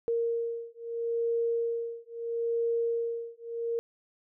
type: beating tone pair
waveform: sine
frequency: 464.4 / 465.16 Hz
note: A#4 / A#4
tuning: -7 / -4 cents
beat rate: 0.76 Hz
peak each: -31 / -31 dBFS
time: 0.08-3.79 s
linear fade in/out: 0 ms
effects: none